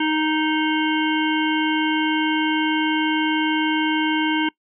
harmonic tone, 311.1 Hz, D#4, in tune, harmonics 1 / 3 / 5 / 7 / 9 / 10, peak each -20 / -25 / -27 / -28 / -30 / -30 dBFS, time 0-4.49 s, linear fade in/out 5 ms, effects noise-tail reverb RT60 0.1 s tail -23 dB re dry

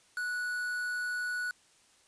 triangle tone with quantisation, 1472 Hz, F#6, 9 cents flat, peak -30 dBFS, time 0.17-1.51 s, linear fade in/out 2 ms, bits 7, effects white hiss -64 dBFS RMS until 2.07 s + resampled to 22050 Hz

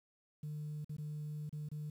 sine tone with dropouts, 150.4 Hz, D3, 42 cents sharp, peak -38 dBFS, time 0.43-1.9 s, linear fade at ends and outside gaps 5 ms, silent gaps 0.846-0.894 / 0.967-0.982 / 1.494-1.527 / 1.688-1.715 s, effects tanh soft clip ceiling -37 dBFS + 11-bit

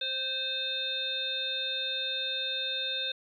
harmonic tone with a mistuned harmonic, 520 Hz, C5, 11 cents flat, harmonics 1 / 3 / 5 / 7 / 8, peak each -42 / -40 / -40 / -31 / -41 dBFS, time 0.01-3.12 s, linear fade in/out 5 ms, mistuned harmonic 1, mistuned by +29 cents, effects 11-bit

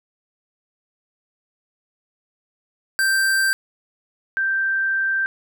square / sine tone pair in turn, 1568 / 1568 Hz, G6 / G6, 0 / 0 cents, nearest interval unison, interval 0 cents, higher neither, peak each -17 / -18 dBFS, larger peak first, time 2.99-3.53 / 4.37-5.26 s, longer second, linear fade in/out 0 ms, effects none

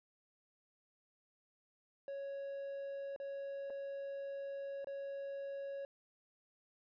triangle tone with dropouts, 554.4 Hz, C#5, in tune, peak -39 dBFS, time 2.08-5.85 s, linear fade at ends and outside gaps 1 ms, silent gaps 3.162-3.2 / 3.7-3.704 / 4.845-4.871 s, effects resampled to 11025 Hz

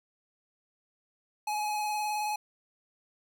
square tone with vibrato, 844 Hz, G#5, 28 cents sharp, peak -30 dBFS, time 1.47-2.36 s, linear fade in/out 5 ms, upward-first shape sine, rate 19 Hz, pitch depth 18 cents each way, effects none

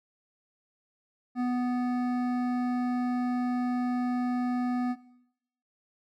triangle tone with hard clipping, 247.5 Hz, B3, 4 cents sharp, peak -28 dBFS, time 1.35-4.96 s, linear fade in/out 50 ms, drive 16 dB, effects noise-tail reverb RT60 0.8 s tail -18 dB re dry

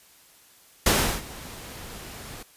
pink noise with ADSR envelope, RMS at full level -18 dBFS, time 0.86-2.43 s, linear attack 4 ms, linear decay 350 ms, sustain -22 dB, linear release 7 ms, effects white hiss -55 dBFS RMS until 2.56 s + resampled to 32000 Hz

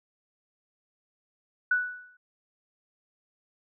sine tone with exponential decay, 1480 Hz, F#6, in tune, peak -19 dBFS, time 1.71-2.17 s, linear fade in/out 5 ms, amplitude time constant 100 ms, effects none

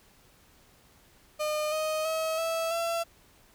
35% pulse tone with pitch steps, 608 / 623.7 / 639.7 / 656.2 / 673.1 Hz, D#5 / D#5 / D#5 / E5 / E5, -40 / +4 / +48 / -8 / +36 cents, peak -26 dBFS, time 1.39-3.04 s, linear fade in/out 20 ms, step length 330 ms, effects pink hiss -60 dBFS RMS until 3.54 s

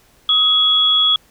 sine tone pair together, 1261 / 3352 Hz, D#6 / G#7, +23 / +15 cents, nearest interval octave + perfect fourth, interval 1692 cents, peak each -23 / -11 dBFS, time 0.29-1.16 s, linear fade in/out 2 ms, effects pink hiss -53 dBFS RMS until 1.3 s

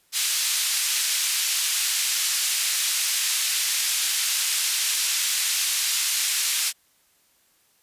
white band-pass noise, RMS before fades -24 dBFS, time 0.12-6.73 s, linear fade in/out 50 ms, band 2300 to 9200 Hz, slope 12 dB/octave, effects white hiss -63 dBFS RMS until 7.82 s + resampled to 32000 Hz

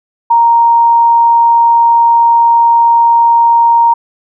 sine tone, 932.3 Hz, A#5, in tune, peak -4 dBFS, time 0.3-3.94 s, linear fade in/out 10 ms, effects none

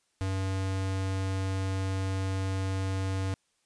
square tone, 95.6 Hz, G2, 43 cents flat, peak -29 dBFS, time 0.21-3.34 s, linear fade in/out 0 ms, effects white hiss -73 dBFS RMS until 3.65 s + resampled to 22050 Hz

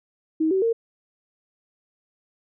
sine tone with pitch steps, 316.9 / 381.2 / 458.6 Hz, D#4 / G4 / A#4, +32 / -48 / -28 cents, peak -18 dBFS, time 0.4-0.73 s, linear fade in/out 10 ms, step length 110 ms, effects none

